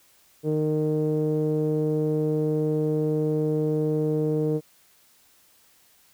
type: tone with low-pass filter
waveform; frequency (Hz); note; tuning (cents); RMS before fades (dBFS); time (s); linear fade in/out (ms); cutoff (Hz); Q
sawtooth; 153.6; D#3; -22; -24; 0.43-4.61; 50; 430; 5.1
effects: white hiss -59 dBFS RMS until 6.13 s